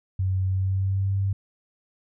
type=tone with pitch glide; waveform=sine; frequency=94.2 to 97.8 Hz; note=F#2 to G2; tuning=+32 to -4 cents; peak=-21 dBFS; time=0.19-1.33 s; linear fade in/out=5 ms; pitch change=+64 cents; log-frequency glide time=0.46-1.14 s; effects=none